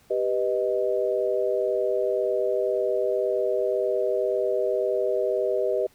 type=chord; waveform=sine; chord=G augmented; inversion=none; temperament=equal; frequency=392 / 493.9 / 622.3 Hz; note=G4 / B4 / D#5; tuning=0 / 0 / 0 cents; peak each=-26 dBFS; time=0.1-5.87 s; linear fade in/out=10 ms; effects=pink hiss -59 dBFS RMS until 5.94 s